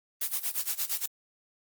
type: noise with tremolo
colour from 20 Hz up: blue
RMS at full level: -28 dBFS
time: 0.21-1.06 s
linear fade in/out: 5 ms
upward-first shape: sine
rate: 8.6 Hz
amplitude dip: 90%
effects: Opus 24 kbps